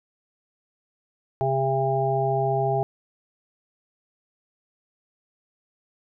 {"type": "harmonic tone", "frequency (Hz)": 134.3, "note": "C3", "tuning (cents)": 46, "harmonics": [1, 3, 5, 6], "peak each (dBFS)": [-26, -26, -26, -26], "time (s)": [1.41, 2.83], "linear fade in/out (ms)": 0, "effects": []}